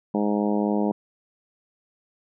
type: harmonic tone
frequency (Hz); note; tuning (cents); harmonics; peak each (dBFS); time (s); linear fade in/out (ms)
103.83; G#2; 0; 2 / 3 / 4 / 5 / 6 / 7 / 8 / 9; -23 / -27 / -29 / -31 / -33 / -34 / -35 / -36; 0.14-0.92; 5
effects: none